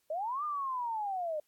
sine linear two-way sweep, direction up then down, 590 to 1222 to 590 Hz, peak -32 dBFS, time 0.1-1.4 s, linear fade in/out 5 ms, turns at 0.44 s, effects white hiss -75 dBFS RMS until 1.47 s + AAC 64 kbps

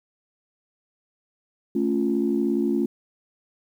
sine chord, A augmented, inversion none, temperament equal, 220 / 277.2 / 349.2 Hz, A3 / C#4 / E#4, 0 / 0 / 0 cents, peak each -24 dBFS, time 1.75-2.86 s, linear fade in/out 5 ms, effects tanh soft clip ceiling -11 dBFS + 9-bit

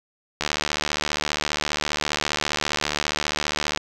click train, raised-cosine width 0.2 ms, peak -5 dBFS, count 253, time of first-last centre 0.41-3.774 s, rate 74.9 Hz, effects none

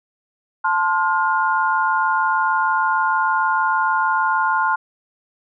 sine chord, F major, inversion first, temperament equal with one note detuned, 880 / 1046.5 / 1422.2 Hz, A5 / C6 / F6, 0 / 0 / +31 cents, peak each -20 dBFS, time 0.64-4.76 s, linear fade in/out 10 ms, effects none

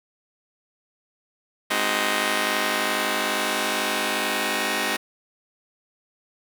5% pulse chord, Ab dominant seventh, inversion none, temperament just, 207.7 / 259.6 / 311.5 / 373.8 Hz, Ab3 / C4 / Eb4 / Gb4, 0 / -13 / +2 / +18 cents, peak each -17 dBFS, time 1.7-4.97 s, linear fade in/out 10 ms, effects none

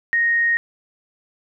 sine tone, 1864.7 Hz, A#6, in tune, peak -15 dBFS, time 0.13-0.57 s, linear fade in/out 0 ms, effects none

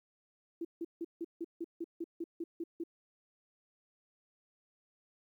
sine tone bursts, 335.8 Hz, E4, 32 cents sharp, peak -35 dBFS, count 12, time 0.61-2.838 s, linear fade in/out 5 ms, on 39 ms, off 160 ms, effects 12-bit

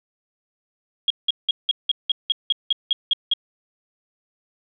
sine tone bursts, 3275 Hz, G#7, 25 cents flat, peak -15 dBFS, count 12, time 1.08-3.336 s, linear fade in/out 2 ms, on 23 ms, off 180 ms, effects none

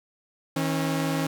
sawtooth tone pair together, 159.6 / 272.8 Hz, D#3 / C#4, +44 / -28 cents, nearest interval major sixth, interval 928 cents, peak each -23 dBFS, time 0.56-1.27 s, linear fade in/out 5 ms, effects 9-bit

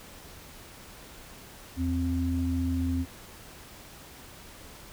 sine tone pair together, 82.41 / 261.6 Hz, E2 / C4, 0 / 0 cents, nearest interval octave + minor sixth, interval 2000 cents, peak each -28 dBFS, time 1.76-3.06 s, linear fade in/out 50 ms, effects pink hiss -48 dBFS RMS until 4.92 s

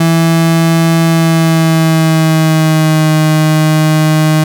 35% pulse tone with pitch glide, 164.81 to 155.74 Hz, E3 to D#3, 0 to +2 cents, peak -5 dBFS, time 0-4.44 s, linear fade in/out 5 ms, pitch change -98 cents, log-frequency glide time 1.06-3.16 s, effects none

